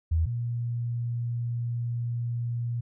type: tone pair in turn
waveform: sine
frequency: 81.4 / 118.87 Hz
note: E2 / A#2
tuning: -21 / +34 cents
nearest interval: perfect fifth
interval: 655 cents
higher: second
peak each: -21 / -27 dBFS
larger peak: first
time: 0.11-0.26 / 0.26-2.81 s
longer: second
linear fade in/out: 10 ms
effects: none